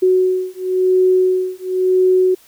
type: beating tone pair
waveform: sine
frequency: 370 / 370.96 Hz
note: F#4 / F#4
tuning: 0 / +5 cents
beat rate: 0.96 Hz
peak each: -15 dBFS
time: 0.02-2.35 s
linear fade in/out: 10 ms
effects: white hiss -49 dBFS RMS until 2.47 s